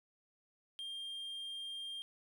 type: tone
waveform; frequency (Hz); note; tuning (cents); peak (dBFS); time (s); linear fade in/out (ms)
triangle; 3200; G7; +35; -40; 0.79-2.02; 0
effects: none